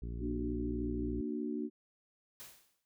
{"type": "harmonic tone", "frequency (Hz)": 58.27, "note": "A#1", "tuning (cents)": 0, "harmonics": [1, 2, 3, 4, 5, 6, 7], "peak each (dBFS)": [-39, -45, -49, -51, -53, -55, -56], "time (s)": [0.02, 1.21], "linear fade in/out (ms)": 5}
{"type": "chord", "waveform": "sine", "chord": "Bb augmented", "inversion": "none", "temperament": "equal with one note detuned", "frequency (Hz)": [233.1, 296.7, 370], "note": ["Bb3", "D4", "F#4"], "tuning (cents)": [0, 18, 0], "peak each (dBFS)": [-38, -38, -41], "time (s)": [0.19, 1.7], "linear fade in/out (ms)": 50}
{"type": "noise with exponential decay", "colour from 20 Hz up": "white", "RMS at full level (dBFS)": -47, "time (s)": [2.4, 2.85], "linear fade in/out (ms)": 0, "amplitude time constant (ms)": 96}
{"effects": []}